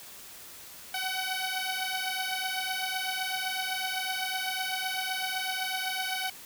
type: beating tone pair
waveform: 10% pulse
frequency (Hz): 750 / 757.9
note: F#5 / F#5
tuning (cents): +23 / +41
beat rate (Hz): 7.9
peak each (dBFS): -25 / -25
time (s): 0.94-6.3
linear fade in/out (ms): 5
effects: white hiss -47 dBFS RMS until 6.45 s